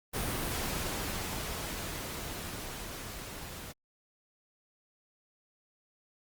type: noise with level ramp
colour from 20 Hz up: pink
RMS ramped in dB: -33 to -44 dBFS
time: 0.13-3.73 s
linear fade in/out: 20 ms
effects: Opus 32 kbps